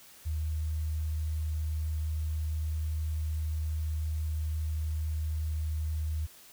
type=tone; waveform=sine; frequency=77.78 Hz; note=D#2; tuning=in tune; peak=-29 dBFS; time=0.25-6.27 s; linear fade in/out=20 ms; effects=white hiss -54 dBFS RMS until 6.52 s